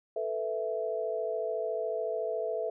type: chord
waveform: sine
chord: A suspended second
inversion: none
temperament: equal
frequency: 440 / 493.9 / 659.3 Hz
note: A4 / B4 / E5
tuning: 0 / 0 / 0 cents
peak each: -34 / -36 / -33 dBFS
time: 0.16-2.7 s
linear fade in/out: 5 ms
effects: none